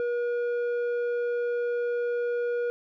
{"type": "tone with low-pass filter", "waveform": "square", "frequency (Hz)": 480, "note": "B4", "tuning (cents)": -49, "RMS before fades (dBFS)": -28, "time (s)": [0, 2.7], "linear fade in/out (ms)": 0, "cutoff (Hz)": 1100, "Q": 1.2, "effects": []}